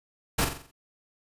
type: noise with echo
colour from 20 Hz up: pink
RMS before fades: -24 dBFS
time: 0.38-0.45 s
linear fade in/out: 10 ms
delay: 44 ms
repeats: 6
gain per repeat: -6 dB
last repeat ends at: 0.714 s
effects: resampled to 32000 Hz